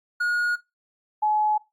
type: tone pair in turn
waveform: triangle / sine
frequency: 1442 / 850.5 Hz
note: F#6 / G#5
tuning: -45 / +41 cents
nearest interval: major sixth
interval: 914 cents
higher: first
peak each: -19 dBFS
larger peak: neither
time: 0.2-0.56 / 1.22-1.58 s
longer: neither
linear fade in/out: 10 ms
effects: noise-tail reverb RT60 0.2 s tail -18 dB re dry + AAC 48 kbps